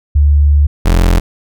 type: tone pair in turn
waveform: sine / 35% pulse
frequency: 72.7 / 43.23 Hz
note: D2 / F1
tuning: -17 / -17 cents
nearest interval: major sixth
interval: 900 cents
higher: first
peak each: -5 dBFS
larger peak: neither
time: 0.15-0.67 / 0.85-1.2 s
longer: first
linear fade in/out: 10 ms
effects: none